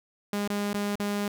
sawtooth tone with dropouts, 204.3 Hz, G#3, 28 cents flat, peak -23 dBFS, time 0.33-1.28 s, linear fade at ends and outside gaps 2 ms, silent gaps 0.476-0.501 / 0.731-0.743 / 0.955-0.998 s, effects none

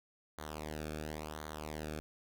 sawtooth tone with flanger, 76.8 Hz, D#2, 22 cents flat, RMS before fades -43 dBFS, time 0.38-2 s, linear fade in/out 0 ms, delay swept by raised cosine 0.38 to 1.02 ms, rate 0.94 Hz, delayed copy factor -0.8, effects none

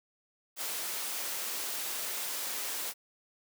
white high-pass noise, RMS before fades -36 dBFS, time 0.56-2.94 s, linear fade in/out 50 ms, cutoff 320 Hz, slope 12 dB/octave, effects none

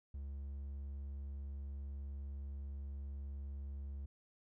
triangle tone, 69.6 Hz, C#2, 8 cents sharp, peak -40 dBFS, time 0.14-4.06 s, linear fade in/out 5 ms, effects none

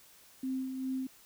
sine tone with tremolo, 261.7 Hz, C4, in tune, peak -31 dBFS, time 0.43-1.07 s, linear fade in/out 5 ms, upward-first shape sine, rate 2.5 Hz, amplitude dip 45%, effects white hiss -59 dBFS RMS until 1.25 s

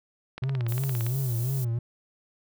click train, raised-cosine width 0.3 ms, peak -21 dBFS, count 13, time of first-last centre 0.38-1.066 s, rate 17.5 Hz
triangle tone with vibrato, 125.4 Hz, B2, 27 cents sharp, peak -23 dBFS, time 0.42-1.79 s, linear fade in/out 5 ms, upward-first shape sine, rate 2.9 Hz, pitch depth 150 cents each way
violet noise, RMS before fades -38 dBFS, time 0.68-1.65 s, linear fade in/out 10 ms
effects none

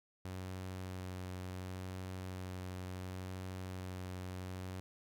sawtooth tone with vibrato, 92.5 Hz, F#2, in tune, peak -38 dBFS, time 0.25-4.8 s, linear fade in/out 0 ms, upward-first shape sine, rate 0.7 Hz, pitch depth 12 cents each way, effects none

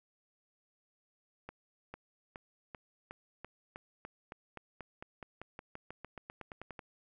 accelerating click train, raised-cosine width 0.5 ms, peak -29 dBFS, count 25, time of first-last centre 1.49-6.792 s, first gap 450 ms, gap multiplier 0.93, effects none

